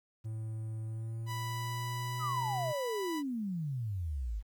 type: tone with pitch glide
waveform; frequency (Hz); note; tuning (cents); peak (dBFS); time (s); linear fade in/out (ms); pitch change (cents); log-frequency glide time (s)
triangle; 110.5 to 126.2; A2 to B2; +8 to +38; -34; 0.24-2.73; 20; +230; 0.85-2.61
type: tone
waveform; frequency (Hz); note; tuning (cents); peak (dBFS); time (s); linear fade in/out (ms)
sawtooth; 987.8; B5; 0; -35; 1.26-3.23; 50
type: exponential sweep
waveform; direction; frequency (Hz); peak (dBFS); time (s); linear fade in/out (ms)
sine; down; 1318.5 to 47.61; -33; 2.19-4.43; 50
effects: 11-bit